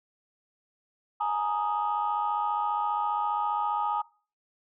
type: chord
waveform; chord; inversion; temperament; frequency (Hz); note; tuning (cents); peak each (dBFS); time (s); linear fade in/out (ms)
sine; Ab suspended second; none; equal with one note detuned; 837.4 / 932.3 / 1244.5; Ab5 / Bb5 / Eb6; +14 / 0 / 0; -28 / -30 / -30; 1.2-4.02; 10
effects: noise-tail reverb RT60 0.4 s tail -23 dB re dry + tanh soft clip ceiling -18 dBFS